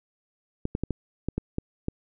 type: clicks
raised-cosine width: 3 ms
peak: -14 dBFS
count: 8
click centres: 0.654 / 0.751 / 0.836 / 0.907 / 1.286 / 1.38 / 1.584 / 1.884 s
effects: none